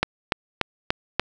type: click train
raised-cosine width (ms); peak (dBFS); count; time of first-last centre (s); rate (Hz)
0.3; -3; 5; 0.03-1.196; 3.43
effects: none